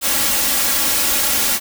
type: noise with comb filter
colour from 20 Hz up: white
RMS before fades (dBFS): -17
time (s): 0.01-1.6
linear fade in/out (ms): 50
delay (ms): 3.6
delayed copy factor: +0.75
effects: none